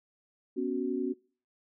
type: chord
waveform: sine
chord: B suspended second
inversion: none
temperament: just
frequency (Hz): 246.9 / 277.8 / 370.4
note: B3 / C#4 / F#4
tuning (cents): 0 / +4 / +2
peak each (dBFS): -34 / -33 / -32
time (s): 0.56-1.14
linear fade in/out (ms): 20
effects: noise-tail reverb RT60 0.4 s tail -23 dB re dry